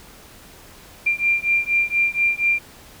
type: beating tone pair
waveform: sine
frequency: 2379 / 2383.2 Hz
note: D7 / D7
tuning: +22 / +25 cents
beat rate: 4.2 Hz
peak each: -20 dBFS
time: 1.06-2.59 s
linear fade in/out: 10 ms
effects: pink hiss -45 dBFS RMS until 3 s